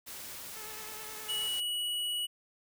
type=noise; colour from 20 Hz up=white; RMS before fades=-44 dBFS; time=0.06-1.61 s; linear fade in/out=20 ms
type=tone with vibrato; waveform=10% pulse; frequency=432.5 Hz; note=A4; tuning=30 cents flat; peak=-39 dBFS; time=0.56-1.47 s; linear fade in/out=5 ms; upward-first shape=sine; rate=9.5 Hz; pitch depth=28 cents each way
type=tone; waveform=square; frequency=2929 Hz; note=F#7; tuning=18 cents flat; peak=-32 dBFS; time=1.28-2.27 s; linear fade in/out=20 ms
effects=none